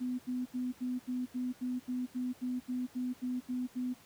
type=tone bursts; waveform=sine; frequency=250.6 Hz; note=B3; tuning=25 cents sharp; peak=-32 dBFS; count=15; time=0-3.942 s; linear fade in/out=20 ms; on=190 ms; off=78 ms; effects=pink hiss -59 dBFS RMS until 4.05 s + high-pass 80 Hz 12 dB/octave